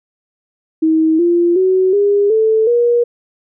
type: tone with pitch steps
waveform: sine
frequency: 318.5 / 345.3 / 374.4 / 405.9 / 440.1 / 477.2 Hz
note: D#4 / F4 / F#4 / G#4 / A4 / A#4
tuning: +41 / -20 / +20 / -40 / 0 / +41 cents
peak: -9 dBFS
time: 0.82-3.04 s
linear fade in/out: 10 ms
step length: 370 ms
effects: none